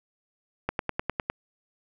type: click train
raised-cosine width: 0.5 ms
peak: -11 dBFS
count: 7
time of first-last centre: 0.69-1.3 s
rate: 9.84 Hz
effects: none